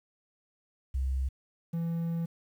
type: tone pair in turn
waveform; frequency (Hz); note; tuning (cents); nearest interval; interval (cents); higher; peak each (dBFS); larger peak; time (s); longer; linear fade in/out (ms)
sine / triangle; 65.9 / 167.12; C2 / E3; +13 / +24; octave + major third; 1611; second; -27; neither; 0.94-1.29 / 1.73-2.26; second; 10
effects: 10-bit